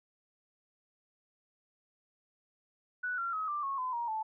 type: tone with pitch steps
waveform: sine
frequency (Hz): 1480 / 1372.9 / 1273.6 / 1181.5 / 1096 / 1016.7 / 943.2 / 874.9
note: F#6 / F6 / D#6 / D6 / C#6 / B5 / A#5 / A5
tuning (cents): 0 / -30 / +40 / +10 / -20 / +50 / +20 / -10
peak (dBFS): -32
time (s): 3.03-4.23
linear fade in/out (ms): 10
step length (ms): 150
effects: none